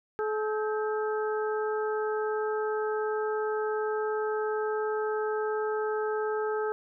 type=harmonic tone with a mistuned harmonic; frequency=429.3 Hz; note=A4; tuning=43 cents flat; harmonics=1 / 2 / 3 / 4; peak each=-28 / -36 / -37 / -39 dBFS; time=0.19-6.72 s; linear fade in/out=0 ms; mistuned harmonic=4; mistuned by=-150 cents; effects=none